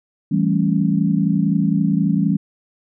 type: chord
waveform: sine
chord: A dominant seventh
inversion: second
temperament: equal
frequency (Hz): 164.81 / 196 / 220 / 277.2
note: E3 / G3 / A3 / C#4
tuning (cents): 0 / 0 / 0 / 0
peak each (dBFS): -19 / -18 / -23 / -22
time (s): 0.31-2.37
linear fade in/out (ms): 10
effects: none